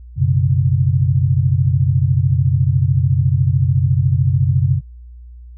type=chord; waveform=sine; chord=F# suspended fourth; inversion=none; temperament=equal with one note detuned; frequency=92.5 / 124.76 / 138.59 Hz; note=F#2 / B2 / C#3; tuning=0 / +18 / 0 cents; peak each=-16 dBFS; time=0.16-4.81 s; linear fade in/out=50 ms; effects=added 60 Hz sine -34 dBFS peak until 5.57 s